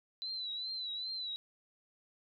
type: tone with vibrato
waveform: sine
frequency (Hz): 4000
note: B7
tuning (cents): +21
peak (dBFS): -37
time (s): 0.22-1.36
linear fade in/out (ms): 0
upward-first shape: triangle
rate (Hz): 2.5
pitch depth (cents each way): 85
effects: none